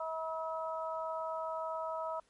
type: harmonic tone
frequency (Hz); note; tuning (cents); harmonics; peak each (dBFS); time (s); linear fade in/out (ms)
321.6; E4; -43; 2 / 3 / 4; -38 / -40 / -41; 0-2.2; 5
effects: pink hiss -71 dBFS RMS until 2.29 s + MP3 48 kbps